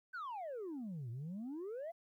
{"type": "exponential two-way sweep", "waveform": "sine", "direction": "down then up", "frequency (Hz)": [1568, 111.7, 703], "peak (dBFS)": -39, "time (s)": [0.13, 1.92], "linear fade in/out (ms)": 20, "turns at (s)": 1.1, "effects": ["tanh soft clip ceiling -40 dBFS", "13-bit"]}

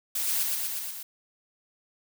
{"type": "noise with echo", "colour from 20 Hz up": "blue", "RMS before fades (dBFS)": -29, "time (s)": [0.15, 0.43], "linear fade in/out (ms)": 5, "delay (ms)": 120, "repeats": 5, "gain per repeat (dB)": -2, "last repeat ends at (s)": 1.03, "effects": []}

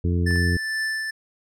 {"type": "harmonic tone", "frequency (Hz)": 87.31, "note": "F2", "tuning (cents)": 0, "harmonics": [1, 2, 3, 4, 5], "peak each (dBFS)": [-20, -26, -30, -32, -34], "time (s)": [0.04, 0.57], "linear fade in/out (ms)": 5}
{"type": "tone with tremolo", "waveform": "square", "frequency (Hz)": 1760, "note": "A6", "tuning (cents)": 0, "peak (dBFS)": -23, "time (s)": [0.26, 1.11], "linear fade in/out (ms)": 10, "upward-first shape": "triangle", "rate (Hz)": 2.2, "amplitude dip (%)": 40}
{"type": "clicks", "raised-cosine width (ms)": 0.5, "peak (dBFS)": -27, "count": 2, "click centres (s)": [0.309, 0.359]}
{"effects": ["low-pass 9000 Hz 12 dB/octave"]}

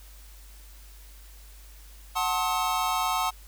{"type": "chord", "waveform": "square", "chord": "F# diminished seventh", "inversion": "none", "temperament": "just", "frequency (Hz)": [740, 888, 1065.6, 1278.7], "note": ["F#5", "A5", "C6", "Eb6"], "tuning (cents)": [0, 16, 31, 47], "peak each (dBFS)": -31, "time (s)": [2.15, 3.31], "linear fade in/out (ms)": 20, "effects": ["added 50 Hz sine -46 dBFS peak until 3.47 s", "white hiss -54 dBFS RMS until 3.47 s"]}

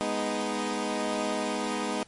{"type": "chord", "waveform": "15% pulse", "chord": "G# minor", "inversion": "none", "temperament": "equal", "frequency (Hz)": [207.7, 246.9, 311.1], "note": ["G#3", "B3", "D#4"], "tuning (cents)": [0, 0, 0], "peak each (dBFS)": -26, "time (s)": [0.01, 2.03], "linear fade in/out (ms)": 0, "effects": ["pink hiss -58 dBFS RMS until 2.07 s", "MP3 48 kbps"]}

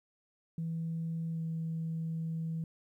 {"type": "tone with pitch glide", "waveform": "sine", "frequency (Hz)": [164.1, 162.59], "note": ["E3", "E3"], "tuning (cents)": [-8, -24], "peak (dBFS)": -32, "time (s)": [0.58, 2.64], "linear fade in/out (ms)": 2, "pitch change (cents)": -16, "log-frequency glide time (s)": [1.31, 1.41], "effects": ["tanh soft clip ceiling -29 dBFS", "12-bit"]}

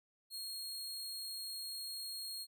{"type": "tone", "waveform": "sawtooth", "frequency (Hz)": 4267, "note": "C8", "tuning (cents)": 33, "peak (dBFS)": -39, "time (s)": [0.3, 2.47], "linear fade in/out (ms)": 50, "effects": []}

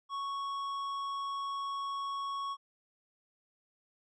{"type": "tone with tanh clipping", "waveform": "sine", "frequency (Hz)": 1108.7, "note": "C#6", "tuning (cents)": 0, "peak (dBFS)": -36, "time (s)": [0.09, 2.57], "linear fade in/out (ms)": 50, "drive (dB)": 10, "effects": []}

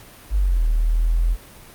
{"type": "linear two-way sweep", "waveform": "sine", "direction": "down then up", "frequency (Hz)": [51.91, 38.89, 42.69], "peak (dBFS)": -15, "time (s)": [0.3, 1.37], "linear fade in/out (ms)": 50, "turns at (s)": 0.67, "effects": ["pink hiss -44 dBFS RMS until 1.74 s", "Opus 48 kbps"]}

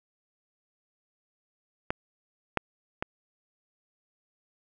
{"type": "clicks", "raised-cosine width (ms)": 0.5, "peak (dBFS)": [-12, -9, -14], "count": 3, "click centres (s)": [1.905, 2.573, 3.025], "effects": []}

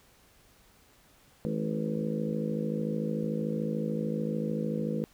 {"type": "harmonic tone with a mistuned harmonic", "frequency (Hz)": 53.5, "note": "A1", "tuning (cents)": -48, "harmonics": [3, 4, 5, 6, 7, 8, 9, 10], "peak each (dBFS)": [-34, -32, -42, -39, -45, -41, -36, -46], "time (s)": [1.45, 5.04], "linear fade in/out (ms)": 0, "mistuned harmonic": 9, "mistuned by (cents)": 28, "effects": ["pink hiss -61 dBFS RMS until 5.13 s"]}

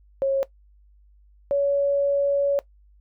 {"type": "tone pair in turn", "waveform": "sine", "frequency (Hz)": [544, 563.2], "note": ["C#5", "C#5"], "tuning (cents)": [-33, 27], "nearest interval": "minor second", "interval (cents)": 60, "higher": "second", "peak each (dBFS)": -18, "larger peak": "neither", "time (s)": [[0.22, 0.43], [1.51, 2.59]], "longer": "second", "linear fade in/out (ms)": 0, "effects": ["noise-tail reverb RT60 0.1 s tail -18 dB re dry", "added 50 Hz sine -52 dBFS peak until 3 s"]}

